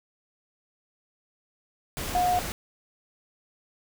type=tone in noise; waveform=sine; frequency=720 Hz; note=F#5; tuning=47 cents flat; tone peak=-21 dBFS; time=2.15-2.39 s; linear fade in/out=0 ms; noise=pink; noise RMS=-33 dBFS; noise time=1.97-2.52 s; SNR=+9 dB; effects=none